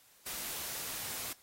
white noise, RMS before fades -40 dBFS, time 0.26-1.33 s, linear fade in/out 5 ms, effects white hiss -63 dBFS RMS until 1.42 s + AAC 48 kbps

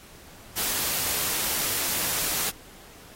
white noise, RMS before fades -27 dBFS, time 0.56-2.51 s, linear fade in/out 20 ms, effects pink hiss -49 dBFS RMS until 3.15 s + AAC 48 kbps

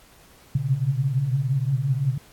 sine tone cluster, 122.9 / 129.4 / 134.5 / 140.5 Hz, B2 / C3 / C3 / C#3, -8 / -19 / +48 / +24 cents, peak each -26 / -30 / -28 / -23 dBFS, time 0.55-2.18 s, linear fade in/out 5 ms, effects pink hiss -53 dBFS RMS until 2.32 s + AAC 64 kbps

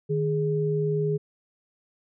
sine tone pair together, 154 / 415.3 Hz, D#3 / G#4, -17 / 0 cents, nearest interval octave + perfect fourth, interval 1717 cents, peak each -25 dBFS, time 0.09-1.18 s, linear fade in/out 20 ms, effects none

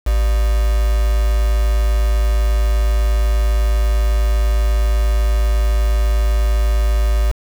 sine tone with quantisation, 54.1 Hz, A1, 29 cents flat, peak -12 dBFS, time 0.06-7.32 s, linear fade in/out 10 ms, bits 4, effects none

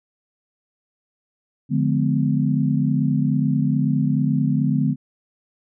sine chord, D diminished seventh, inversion none, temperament just, 146.83 / 176.2 / 211.4 / 253.7 Hz, D3 / F3 / Ab3 / Cb4, 0 / +16 / +31 / +47 cents, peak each -20 / -26 / -23 / -22 dBFS, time 1.69-4.96 s, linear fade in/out 50 ms, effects none

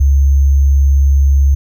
sine tone with sample-and-hold, 69.3 Hz, C#2, in tune, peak -6 dBFS, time 0-1.55 s, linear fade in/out 10 ms, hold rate 6300 Hz, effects none

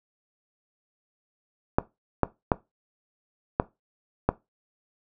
clicks, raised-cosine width 1 ms, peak -5 dBFS, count 5, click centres 1.785 / 2.233 / 2.518 / 3.599 / 4.29 s, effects noise-tail reverb RT60 0.2 s tail -18 dB re dry

